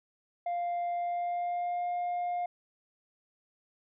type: tone with pitch glide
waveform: sine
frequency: 698.5 to 707.8 Hz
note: F5 to F5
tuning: 0 to +23 cents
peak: -27 dBFS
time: 0.46-2.46 s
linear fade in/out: 5 ms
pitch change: +23 cents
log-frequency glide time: 0.95-1.9 s
effects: tanh soft clip ceiling -29 dBFS

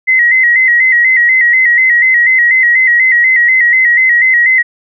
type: tone with vibrato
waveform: sine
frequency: 1975.5 Hz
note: B6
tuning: in tune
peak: -5 dBFS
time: 0.07-4.63 s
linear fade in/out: 20 ms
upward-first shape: square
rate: 4.1 Hz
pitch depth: 64 cents each way
effects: none

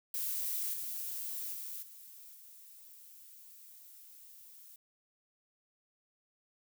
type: noise with level steps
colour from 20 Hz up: violet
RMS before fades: -36 / -40 / -43 / -53 / -55 dBFS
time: 0.14-4.76 s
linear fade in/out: 2 ms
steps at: 0.73 / 1.53 / 1.82 / 2.34 s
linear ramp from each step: 10 ms
effects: none

